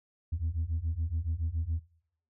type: beating tone pair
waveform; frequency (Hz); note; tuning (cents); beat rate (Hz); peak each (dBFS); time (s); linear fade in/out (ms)
sine; 77.78 / 84.88; D#2 / F2; 0 / -49; 7.1; -31 / -30; 0.32-1.8; 10
effects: noise-tail reverb RT60 0.7 s tail -23 dB re dry + tanh soft clip ceiling -25 dBFS